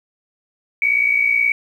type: tone pair together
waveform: sine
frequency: 2250 / 2309 Hz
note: C#7 / D7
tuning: +25 / -30 cents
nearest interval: unison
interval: 45 cents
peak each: -15 / -19 dBFS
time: 0.82-1.52 s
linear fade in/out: 2 ms
effects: 8-bit